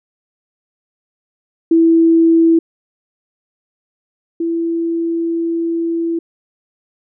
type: tone pair in turn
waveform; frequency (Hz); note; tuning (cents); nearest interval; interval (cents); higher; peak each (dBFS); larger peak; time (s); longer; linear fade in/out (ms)
sine; 329.6 / 333.6; E4 / E4; 0 / +21; unison; 21; second; -7 / -15; first; 1.71-2.59 / 4.4-6.19; second; 5
effects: none